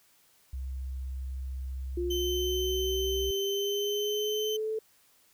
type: tone with pitch glide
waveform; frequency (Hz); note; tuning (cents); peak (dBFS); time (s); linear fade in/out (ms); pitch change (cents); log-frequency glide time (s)
sine; 65.41 to 62.93; C2 to B1; 0 to +33; -33; 0.53-3.31; 5; -67; 2.38-2.9
type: linear sweep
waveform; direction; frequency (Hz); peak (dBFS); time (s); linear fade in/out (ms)
sine; up; 349.2 to 440; -29; 1.97-4.79; 5
type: tone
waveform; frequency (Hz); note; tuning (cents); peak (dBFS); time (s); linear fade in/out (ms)
35% pulse; 3075; G7; -34; -31; 2.1-4.57; 10
effects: white hiss -64 dBFS RMS until 5.33 s